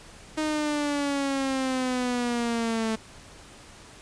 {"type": "exponential sweep", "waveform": "sawtooth", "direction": "down", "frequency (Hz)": [311.2, 220], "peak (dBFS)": -21, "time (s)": [0.37, 2.96], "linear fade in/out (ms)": 10, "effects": ["pink hiss -48 dBFS RMS until 4.01 s", "resampled to 22050 Hz"]}